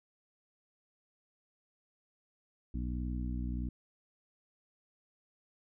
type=harmonic tone; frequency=61.3 Hz; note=B1; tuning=12 cents flat; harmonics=1 / 2 / 3 / 4 / 5; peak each=-35 / -43 / -43 / -42 / -47 dBFS; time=2.74-3.69 s; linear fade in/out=5 ms; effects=none

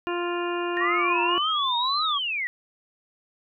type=harmonic tone; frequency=349.2 Hz; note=F4; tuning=in tune; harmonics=1 / 2 / 3 / 4 / 5 / 7 / 8; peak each=-27 / -35 / -32 / -36 / -39 / -40 / -38 dBFS; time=0.07-1.38 s; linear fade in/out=0 ms
type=linear two-way sweep; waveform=sine; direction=up then down; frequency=1800 to 4122 to 1890 Hz; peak=-25 dBFS; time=0.77-2.47 s; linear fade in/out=0 ms; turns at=1.98 s
type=tone with vibrato; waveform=sine; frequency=1103 Hz; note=C#6; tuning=9 cents flat; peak=-24 dBFS; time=0.8-2.19 s; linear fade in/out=20 ms; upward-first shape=triangle; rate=1.8 Hz; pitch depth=290 cents each way
effects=none

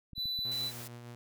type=clicks; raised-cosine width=5 ms; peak=-35 dBFS; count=4; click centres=0.133 / 0.18 / 0.256 / 0.39 s
type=tone; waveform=triangle; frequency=3983 Hz; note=B7; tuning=14 cents sharp; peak=-31 dBFS; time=0.15-0.72 s; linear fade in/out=50 ms
type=tone with tremolo; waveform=sawtooth; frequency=119.9 Hz; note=A#2; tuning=49 cents sharp; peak=-40 dBFS; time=0.45-1.15 s; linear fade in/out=0 ms; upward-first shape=sine; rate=6.6 Hz; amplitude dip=30%
type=noise; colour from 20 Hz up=white; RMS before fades=-46 dBFS; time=0.51-0.88 s; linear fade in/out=10 ms
effects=none

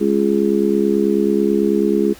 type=harmonic tone; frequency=69.2 Hz; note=C#2; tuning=2 cents flat; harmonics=3 / 4 / 5 / 6; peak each=-18 / -22 / -18 / -18 dBFS; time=0-2.14 s; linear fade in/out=20 ms; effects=pink hiss -42 dBFS RMS until 2.19 s

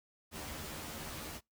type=noise with comb filter; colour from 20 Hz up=pink; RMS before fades=-44 dBFS; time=0.31-1.41 s; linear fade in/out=50 ms; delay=13 ms; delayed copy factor=+1; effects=noise-tail reverb RT60 0.2 s tail -26 dB re dry

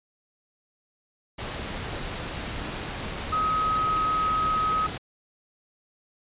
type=tone in noise; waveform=sine; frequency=1267 Hz; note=D#6; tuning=31 cents sharp; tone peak=-22 dBFS; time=3.32-4.87 s; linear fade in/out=10 ms; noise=pink; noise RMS=-33 dBFS; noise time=1.38-4.98 s; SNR=+8 dB; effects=resampled to 8000 Hz

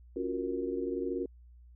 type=chord; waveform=sine; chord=Gb major seventh; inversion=second; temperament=equal; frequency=277.2 / 349.2 / 370 / 466.2 Hz; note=Db4 / F4 / Gb4 / Bb4; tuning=0 / 0 / 0 / 0 cents; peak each=-37 / -37 / -36 / -37 dBFS; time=0.16-1.26 s; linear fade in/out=5 ms; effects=added 60 Hz sine -52 dBFS peak until 1.75 s

